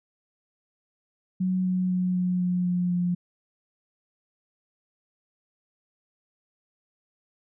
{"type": "tone with pitch steps", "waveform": "sine", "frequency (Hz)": [185, 183.62, 182.24, 180.88, 179.53, 178.18, 176.85], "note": ["F#3", "F#3", "F#3", "F#3", "F3", "F3", "F3"], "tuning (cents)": [0, -13, -26, -39, 48, 35, 22], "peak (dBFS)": -22, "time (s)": [1.4, 3.15], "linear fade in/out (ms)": 10, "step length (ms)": 250, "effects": []}